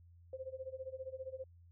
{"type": "tone with tremolo", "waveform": "sine", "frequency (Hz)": 523.3, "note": "C5", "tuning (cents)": 0, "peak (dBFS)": -39, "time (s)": [0.33, 1.44], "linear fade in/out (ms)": 2, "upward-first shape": "sine", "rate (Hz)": 15, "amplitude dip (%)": 90, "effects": ["added 86 Hz sine -58 dBFS peak until 1.71 s"]}